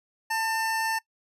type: tone pair together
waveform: square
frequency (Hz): 890.2 / 1798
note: A5 / A6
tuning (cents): +20 / +37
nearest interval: octave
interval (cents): 1217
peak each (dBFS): -28 / -30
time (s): 0.3-0.99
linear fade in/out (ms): 10
effects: noise-tail reverb RT60 0.1 s tail -22 dB re dry + resampled to 32000 Hz